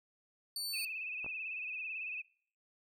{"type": "tone", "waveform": "sawtooth", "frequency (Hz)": 4501, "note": "C#8", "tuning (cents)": 26, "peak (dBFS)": -34, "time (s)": [0.56, 0.85], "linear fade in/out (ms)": 2}
{"type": "tone with vibrato", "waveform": "sine", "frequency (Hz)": 2558, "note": "D#7", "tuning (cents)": 47, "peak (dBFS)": -38, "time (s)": [0.73, 2.22], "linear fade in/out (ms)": 10, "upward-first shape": "sine", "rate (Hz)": 18, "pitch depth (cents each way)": 73}
{"type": "clicks", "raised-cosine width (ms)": 1, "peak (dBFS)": -35, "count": 2, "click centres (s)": [1.245, 1.263]}
{"effects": ["noise-tail reverb RT60 0.6 s tail -25 dB re dry"]}